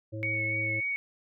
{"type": "harmonic tone", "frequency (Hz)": 108.7, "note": "A2", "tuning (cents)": -21, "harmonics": [1, 3, 5], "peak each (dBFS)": [-35, -40, -41], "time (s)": [0.12, 0.81], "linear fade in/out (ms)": 20}
{"type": "tone with vibrato", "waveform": "sine", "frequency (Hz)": 2221, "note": "C#7", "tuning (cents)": 3, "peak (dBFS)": -28, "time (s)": [0.23, 0.96], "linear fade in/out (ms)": 0, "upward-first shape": "triangle", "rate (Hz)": 3.5, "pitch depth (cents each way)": 28}
{"effects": []}